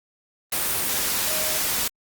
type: tone in noise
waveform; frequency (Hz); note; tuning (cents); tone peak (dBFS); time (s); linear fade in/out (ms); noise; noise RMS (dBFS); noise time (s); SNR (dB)
sine; 622.3; D#5; 0; -33; 1.27-1.58; 5; white; -24; 0.52-1.88; -12
effects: Opus 32 kbps